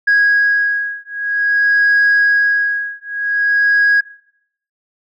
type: beating tone pair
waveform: sine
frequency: 1651 / 1651.51 Hz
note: G#6 / G#6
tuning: -11 / -10 cents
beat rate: 0.51 Hz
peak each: -13 dBFS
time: 0.07-4.01 s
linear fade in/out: 10 ms
effects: noise-tail reverb RT60 0.7 s tail -19 dB re dry + tanh soft clip ceiling -6 dBFS